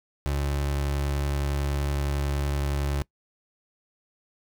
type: tone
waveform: 30% pulse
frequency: 70.8 Hz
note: C#2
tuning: 37 cents sharp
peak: -22 dBFS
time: 0.26-3.02 s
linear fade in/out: 0 ms
effects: noise-tail reverb RT60 0.1 s tail -22 dB re dry